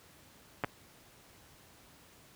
clicks, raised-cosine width 0.5 ms, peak -16 / -17 dBFS, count 2, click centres 0.638 / 0.645 s, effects pink hiss -59 dBFS RMS until 2.35 s + high-pass 60 Hz 12 dB/octave

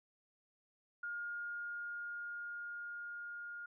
sine tone with level ramp, 1420 Hz, F6, 28 cents sharp, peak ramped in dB -39 to -44 dBFS, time 1.03-3.66 s, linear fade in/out 5 ms, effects none

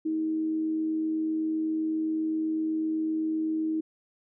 sine tone with amplitude modulation, 316.6 Hz, D#4, 30 cents sharp, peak -24 dBFS, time 0.05-3.81 s, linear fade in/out 10 ms, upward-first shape sine, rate 87.8 Hz, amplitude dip 30%, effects none

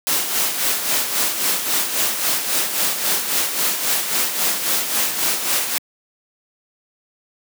white noise with tremolo, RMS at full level -18 dBFS, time 0.07-5.78 s, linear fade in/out 0 ms, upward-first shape sine, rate 3.7 Hz, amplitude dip 55%, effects high-pass 200 Hz 12 dB/octave

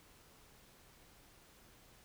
silence, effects pink hiss -63 dBFS RMS until 2.04 s

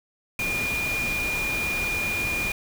sine tone in noise, 2424 Hz, D#7, 46 cents flat, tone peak -25 dBFS, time 0.39-2.52 s, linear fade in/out 2 ms, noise pink, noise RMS -32 dBFS, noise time 0.39-2.52 s, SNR +4 dB, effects none

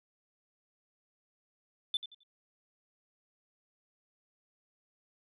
sine tone with echo, 3520 Hz, A7, in tune, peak -27 dBFS, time 1.94-1.97 s, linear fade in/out 2 ms, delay 88 ms, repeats 3, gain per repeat -12 dB, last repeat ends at 2.234 s, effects tanh soft clip ceiling -25 dBFS

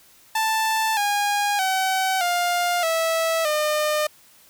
sawtooth tone with pitch steps, 882 / 818.2 / 759 / 704.1 / 653.2 / 605.9 Hz, A5 / G#5 / F#5 / F5 / E5 / D#5, +4 / -26 / +44 / +14 / -16 / -46 cents, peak -16 dBFS, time 0.35-4.07 s, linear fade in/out 5 ms, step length 620 ms, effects white hiss -53 dBFS RMS until 4.49 s

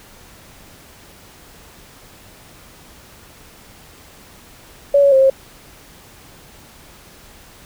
sine tone with pitch steps, 566 / 560 / 532 / 536 Hz, C#5 / C#5 / C5 / C5, +36 / +18 / +29 / +42 cents, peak -8 dBFS, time 4.94-5.3 s, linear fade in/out 5 ms, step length 90 ms, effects pink hiss -44 dBFS RMS until 7.65 s

